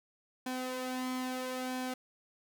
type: tone with flanger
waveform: sawtooth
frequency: 255.4 Hz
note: C4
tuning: 42 cents flat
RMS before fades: -37 dBFS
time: 0.46-1.94 s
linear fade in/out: 5 ms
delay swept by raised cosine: 1.2 to 3 ms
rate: 0.76 Hz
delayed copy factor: +0.55
effects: none